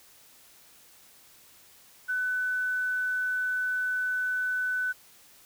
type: tone with quantisation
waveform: sine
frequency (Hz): 1500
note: F#6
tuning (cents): +23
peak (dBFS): -26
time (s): 2.08-4.93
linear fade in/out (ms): 20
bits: 9
effects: white hiss -56 dBFS RMS until 5.45 s